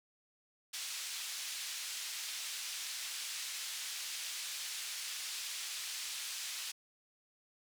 pink band-pass noise, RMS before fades -42 dBFS, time 0.73-6.72 s, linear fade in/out 10 ms, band 3000 to 9100 Hz, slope 12 dB/octave, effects none

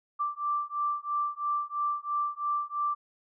sine beating tone pair, 1173 / 1176 Hz, D6 / D6, -2 / +2 cents, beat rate 3 Hz, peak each -31 dBFS, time 0.19-2.95 s, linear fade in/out 20 ms, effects none

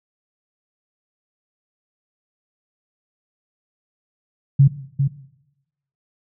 sine tone with echo, 138.59 Hz, C#3, in tune, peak -7 dBFS, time 4.59-4.68 s, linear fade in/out 10 ms, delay 400 ms, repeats 1, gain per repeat -7 dB, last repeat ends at 5.08 s, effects noise-tail reverb RT60 0.9 s tail -17 dB re dry

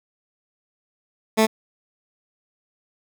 15% pulse tone, 219.8 Hz, A3, 2 cents flat, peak -8 dBFS, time 1.37-1.47 s, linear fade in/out 20 ms, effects none

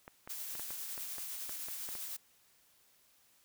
clicks, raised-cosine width 0.5 ms, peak -32 dBFS, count 11, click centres 0.079 / 0.275 / 0.553 / 0.596 / 0.706 / 0.978 / 1.183 / 1.494 / 1.685 / 1.889 / 1.953 s
blue noise with tremolo, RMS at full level -41 dBFS, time 0.29-2.17 s, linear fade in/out 10 ms, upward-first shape triangle, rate 9.9 Hz, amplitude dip 30%
effects white hiss -68 dBFS RMS until 3.44 s

